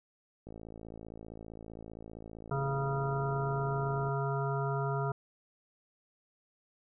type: click train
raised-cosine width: 2 ms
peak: -33 dBFS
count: 201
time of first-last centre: 0.47-4.087 s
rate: 55.3 Hz
type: harmonic tone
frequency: 137.6 Hz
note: C#3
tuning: 12 cents flat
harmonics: 1 / 3 / 5 / 7 / 9 / 10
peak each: -32 / -37 / -39 / -40 / -42 / -42 dBFS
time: 2.51-5.12 s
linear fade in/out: 5 ms
effects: none